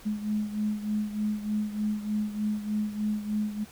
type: beating tone pair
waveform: sine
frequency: 210.6 / 213.9 Hz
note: G#3 / A3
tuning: +24 / -49 cents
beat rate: 3.3 Hz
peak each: -28 / -33 dBFS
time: 0.05-3.65 s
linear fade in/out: 20 ms
effects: pink hiss -51 dBFS RMS until 3.71 s